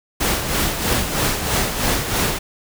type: noise with tremolo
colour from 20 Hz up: pink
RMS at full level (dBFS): -18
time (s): 0.2-2.39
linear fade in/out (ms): 10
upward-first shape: sine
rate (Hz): 3.1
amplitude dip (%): 55
effects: none